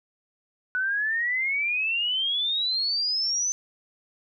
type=exponential sweep; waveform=sine; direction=up; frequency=1480 to 6160 Hz; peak=-23 dBFS; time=0.75-3.52 s; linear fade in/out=0 ms; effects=none